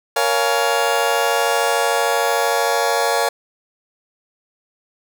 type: chord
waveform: 30% pulse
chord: Bb minor seventh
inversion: none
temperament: just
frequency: 466.2 / 559.4 / 699.2 / 839.1 Hz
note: Bb4 / Db5 / F5 / Ab5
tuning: 0 / +16 / +2 / +18 cents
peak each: -19 dBFS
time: 0.16-3.29 s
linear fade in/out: 5 ms
effects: none